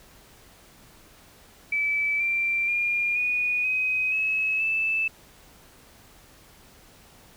sine tone with pitch steps, 2307 / 2358 / 2411 / 2464 / 2519 / 2575 / 2632 Hz, D7 / D7 / D7 / D#7 / D#7 / E7 / E7, -31 / +6 / +45 / -17 / +21 / -41 / -3 cents, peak -22 dBFS, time 1.72-5.08 s, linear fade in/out 5 ms, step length 480 ms, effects pink hiss -53 dBFS RMS until 7.36 s

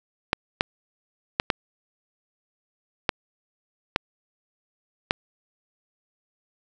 clicks, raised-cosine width 0.3 ms, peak -3 dBFS, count 7, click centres 0.331 / 0.609 / 1.399 / 1.502 / 3.092 / 3.961 / 5.109 s, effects none

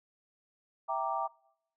sine chord, E half-diminished seventh, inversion none, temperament equal, 659.3 / 784 / 932.3 / 1174.7 Hz, E5 / G5 / Bb5 / D6, 0 / 0 / 0 / 0 cents, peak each -37 / -35 / -35 / -36 dBFS, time 0.88-1.28 s, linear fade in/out 20 ms, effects noise-tail reverb RT60 0.8 s tail -25 dB re dry

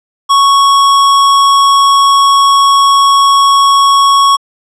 square tone, 1108.7 Hz, C#6, in tune, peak -5 dBFS, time 0.29-4.37 s, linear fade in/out 20 ms, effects low-pass 8000 Hz 12 dB/octave

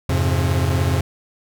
45% pulse chord, F minor, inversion none, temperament equal with one note detuned, 87.31 / 103.83 / 134.18 Hz, F2 / Ab2 / C3, 0 / 0 / +44 cents, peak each -19 / -24 / -21 dBFS, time 0.09-1.01 s, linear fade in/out 5 ms, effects none

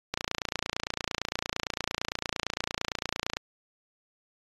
click train, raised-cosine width 0.2 ms, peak -11 dBFS, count 94, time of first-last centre 0.14-3.369 s, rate 28.8 Hz, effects AAC 32 kbps

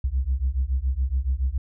sine beating tone pair, 62.1 / 69.2 Hz, B1 / C#2, +10 / -2 cents, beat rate 7.1 Hz, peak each -23 dBFS, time 0.04-1.58 s, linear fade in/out 5 ms, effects tanh soft clip ceiling -16 dBFS

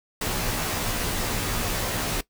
pink noise with comb filter, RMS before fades -27 dBFS, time 0.21-2.21 s, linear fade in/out 5 ms, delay 15 ms, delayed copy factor -0.75, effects noise-tail reverb RT60 0.1 s tail -18 dB re dry

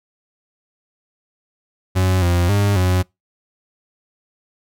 40% pulse tone with pitch steps, 92.9 / 87.6 / 101.3 / 91.5 Hz, F#2 / F2 / G#2 / F#2, +7 / +6 / -43 / -19 cents, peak -13 dBFS, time 1.95-3.03 s, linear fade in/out 20 ms, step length 270 ms, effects noise-tail reverb RT60 0.2 s tail -26 dB re dry

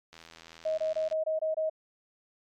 click train, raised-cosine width 0.2 ms, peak -31 dBFS, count 83, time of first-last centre 0.13-1.125 s, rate 82.4 Hz
sine tone bursts, 631 Hz, D#5, 24 cents sharp, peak -26 dBFS, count 7, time 0.65-1.698 s, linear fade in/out 10 ms, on 130 ms, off 23 ms
effects MP3 96 kbps

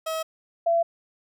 30% pulse / sine tone pair in turn, 641 / 674.4 Hz, E5 / E5, -49 / +39 cents, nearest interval minor second, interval 88 cents, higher second, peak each -24 / -18 dBFS, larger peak second, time 0.06-0.23 / 0.66-0.83 s, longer neither, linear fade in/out 10 ms, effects none

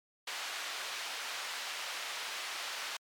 white band-pass noise, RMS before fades -40 dBFS, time 0.27-2.97 s, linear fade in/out 5 ms, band 750 to 4000 Hz, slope 12 dB/octave, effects MP3 96 kbps

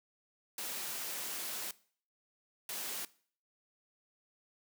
white noise bursts at uneven times, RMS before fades -40 dBFS, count 2, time 0.58-1.71 / 2.69-3.05 s, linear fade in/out 2 ms, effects noise-tail reverb RT60 0.5 s tail -20 dB re dry + high-pass 200 Hz 12 dB/octave

